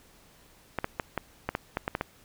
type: clicks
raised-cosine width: 0.5 ms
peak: -13 dBFS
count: 10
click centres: 0.787 / 0.844 / 0.998 / 1.177 / 1.49 / 1.551 / 1.771 / 1.879 / 1.951 / 2.011 s
effects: pink hiss -58 dBFS RMS until 2.24 s